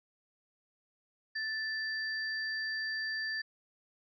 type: tone pair together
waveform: sine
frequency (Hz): 1760 / 4686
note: A6 / D8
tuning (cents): 0 / -5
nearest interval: octave + perfect fourth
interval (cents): 1695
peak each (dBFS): -34 / -40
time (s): 1.35-3.42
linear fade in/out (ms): 10
effects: none